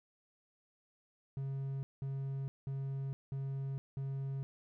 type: tone bursts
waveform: triangle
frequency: 136.1 Hz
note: C#3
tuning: 31 cents flat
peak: -34 dBFS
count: 5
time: 1.37-4.43 s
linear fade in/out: 0 ms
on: 460 ms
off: 190 ms
effects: none

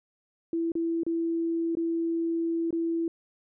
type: tone with dropouts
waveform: sine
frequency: 332.3 Hz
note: E4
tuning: 14 cents sharp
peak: -25 dBFS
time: 0.53-3.08 s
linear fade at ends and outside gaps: 2 ms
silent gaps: 0.719-0.753 / 1.034-1.065 / 1.752-1.77 / 2.707-2.727 s
effects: none

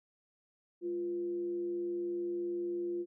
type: tone with frequency modulation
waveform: sine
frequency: 349.2 Hz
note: F4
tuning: in tune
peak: -33 dBFS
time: 0.81-3.06 s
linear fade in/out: 50 ms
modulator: 143 Hz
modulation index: 0.23
effects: none

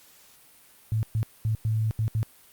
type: tone bursts at uneven times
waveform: sine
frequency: 110 Hz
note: A2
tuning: in tune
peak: -22 dBFS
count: 6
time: 0.92-1.03 / 1.15-1.23 / 1.45-1.55 / 1.65-1.91 / 1.99-2.08 / 2.15-2.23 s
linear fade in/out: 0 ms
effects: white hiss -55 dBFS RMS until 2.52 s + Opus 48 kbps

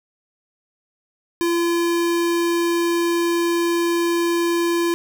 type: tone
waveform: square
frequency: 341.2 Hz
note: F4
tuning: 40 cents flat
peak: -18 dBFS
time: 1.41-4.94 s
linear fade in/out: 0 ms
effects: none

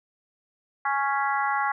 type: harmonic tone with a mistuned harmonic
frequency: 277.2 Hz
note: C#4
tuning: in tune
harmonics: 3 / 4 / 5 / 6 / 7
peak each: -26 / -28 / -30 / -32 / -33 dBFS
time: 0.85-1.72 s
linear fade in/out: 5 ms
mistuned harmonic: 7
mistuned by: +23 cents
effects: none

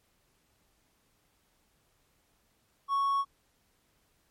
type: tone with hard clipping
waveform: triangle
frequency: 1108.7 Hz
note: C#6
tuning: in tune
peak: -26 dBFS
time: 2.88-3.25 s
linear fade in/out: 50 ms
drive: 5 dB
effects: pink hiss -71 dBFS RMS until 4.3 s + MP3 64 kbps

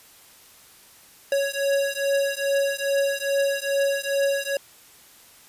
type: beating tone pair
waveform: square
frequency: 554.4 / 556.8 Hz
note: C#5 / C#5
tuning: 0 / +8 cents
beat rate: 2.4 Hz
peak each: -25 dBFS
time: 1.32-4.57 s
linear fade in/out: 2 ms
effects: white hiss -51 dBFS RMS until 5.48 s + resampled to 32000 Hz

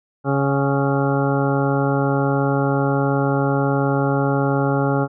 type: harmonic tone with a mistuned harmonic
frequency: 138.59 Hz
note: C#3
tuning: in tune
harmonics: 1 / 2 / 3 / 4 / 5 / 6 / 8 / 9 / 10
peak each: -20 / -22 / -24 / -25 / -31 / -26 / -32 / -33 / -29 dBFS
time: 0.24-5.08 s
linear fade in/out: 50 ms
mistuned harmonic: 5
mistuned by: +32 cents
effects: none

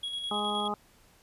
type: tone with tremolo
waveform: triangle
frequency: 3322 Hz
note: G#7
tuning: in tune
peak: -30 dBFS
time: 0.03-0.68 s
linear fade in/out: 5 ms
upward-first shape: square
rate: 9.6 Hz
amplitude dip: 35%
type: harmonic tone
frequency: 207.7 Hz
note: G#3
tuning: in tune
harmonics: 1 / 2 / 3 / 4 / 5 / 6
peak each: -36 / -37 / -41 / -33 / -41 / -35 dBFS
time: 0.31-0.74 s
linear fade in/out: 2 ms
effects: pink hiss -61 dBFS RMS until 1.22 s + resampled to 32000 Hz

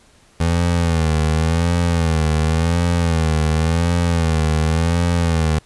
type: tone with vibrato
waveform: 25% pulse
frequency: 82 Hz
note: E2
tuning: 9 cents flat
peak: -11 dBFS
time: 0.4-5.59 s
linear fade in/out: 5 ms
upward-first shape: sine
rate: 0.91 Hz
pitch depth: 92 cents each way
effects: pink hiss -52 dBFS RMS until 5.65 s + resampled to 24000 Hz

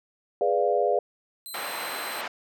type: chord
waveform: sine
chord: G# diminished seventh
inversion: none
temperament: equal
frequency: 415.3 / 493.9 / 587.3 / 698.5 Hz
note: G#4 / B4 / D5 / F5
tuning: 0 / 0 / 0 / 0 cents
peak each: -26 dBFS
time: 0.41-0.99 s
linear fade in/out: 2 ms
type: tone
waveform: 10% pulse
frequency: 4061 Hz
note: B7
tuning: 48 cents sharp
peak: -30 dBFS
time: 1.46-2.21 s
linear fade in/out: 0 ms
type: band-pass noise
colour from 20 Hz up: pink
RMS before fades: -34 dBFS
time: 1.54-2.28 s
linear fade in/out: 5 ms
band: 680 to 2700 Hz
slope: 12 dB/octave
effects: none

